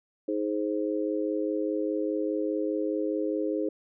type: harmonic tone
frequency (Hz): 104.9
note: G#2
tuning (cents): +18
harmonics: 3 / 4 / 5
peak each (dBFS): -29 / -31 / -32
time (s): 0.28-3.69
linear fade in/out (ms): 5
effects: none

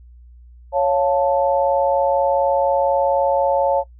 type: chord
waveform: sine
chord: Db augmented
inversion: none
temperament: equal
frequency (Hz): 554.4 / 698.5 / 880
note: Db5 / F5 / A5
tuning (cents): 0 / 0 / 0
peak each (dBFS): -16 / -22 / -20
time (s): 0.72-3.84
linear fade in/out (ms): 50
effects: noise-tail reverb RT60 0.1 s tail -18 dB re dry + added 60 Hz sine -41 dBFS peak until 3.99 s

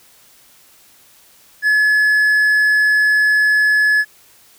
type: tone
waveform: triangle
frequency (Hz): 1707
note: G#6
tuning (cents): +47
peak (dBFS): -9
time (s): 1.62-4.05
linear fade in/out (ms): 50
effects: white hiss -49 dBFS RMS until 4.58 s

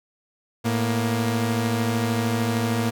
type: tone pair together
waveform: sawtooth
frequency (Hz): 111.19 / 235.6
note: A2 / A#3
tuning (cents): +19 / +19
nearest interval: octave + minor second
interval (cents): 1300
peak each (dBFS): -20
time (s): 0.64-2.91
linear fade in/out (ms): 20
effects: none

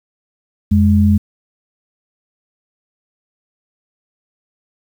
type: tone pair together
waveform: sine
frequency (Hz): 87.31 / 207.7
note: F2 / G#3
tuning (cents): 0 / 0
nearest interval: octave + minor third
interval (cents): 1500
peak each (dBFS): -11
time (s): 0.71-1.18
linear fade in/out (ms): 10
effects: 7-bit

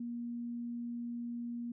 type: tone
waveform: sine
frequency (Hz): 237.6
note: A#3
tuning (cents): +33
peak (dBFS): -37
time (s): 0-1.72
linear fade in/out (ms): 5
effects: none

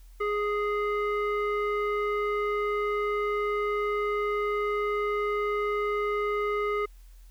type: tone with low-pass filter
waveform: square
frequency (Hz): 415.3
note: G#4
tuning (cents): 0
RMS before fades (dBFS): -28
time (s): 0.2-6.86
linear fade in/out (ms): 10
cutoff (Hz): 1700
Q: 6.4
effects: added 42 Hz sine -47 dBFS peak until 7.3 s + white hiss -64 dBFS RMS until 7.3 s

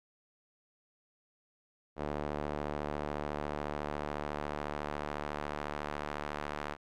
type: tone with band-pass filter sweep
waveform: sawtooth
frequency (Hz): 74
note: D2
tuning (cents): +14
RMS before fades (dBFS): -38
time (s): 1.96-6.77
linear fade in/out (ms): 50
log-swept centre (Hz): 610 to 1200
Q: 0.83
effects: none

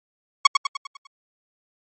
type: tone with echo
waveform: sawtooth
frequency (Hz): 1108.7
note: C#6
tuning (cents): 0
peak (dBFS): -4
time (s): 0.45-0.47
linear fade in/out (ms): 5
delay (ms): 100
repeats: 6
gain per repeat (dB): -6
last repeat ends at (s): 1.07
effects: low-pass 11000 Hz 12 dB/octave + MP3 32 kbps

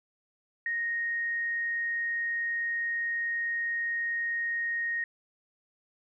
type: tone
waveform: sine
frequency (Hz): 1864.7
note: A#6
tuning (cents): 0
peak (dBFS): -28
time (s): 0.66-5.04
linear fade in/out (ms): 2
effects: none

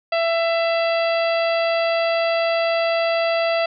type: harmonic tone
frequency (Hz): 667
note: E5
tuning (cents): +20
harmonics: 1 / 2 / 3 / 4 / 5 / 6 / 7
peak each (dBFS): -18 / -28 / -29 / -28 / -34 / -38 / -33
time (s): 0.12-3.66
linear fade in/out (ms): 5
effects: none

